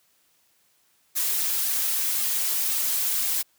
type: noise with flanger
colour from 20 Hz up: blue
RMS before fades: -25 dBFS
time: 1.15-3.43 s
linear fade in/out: 20 ms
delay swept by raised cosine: 2 to 6.4 ms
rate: 1.9 Hz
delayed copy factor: -0.75
effects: white hiss -65 dBFS RMS until 3.58 s + high-pass 80 Hz 12 dB/octave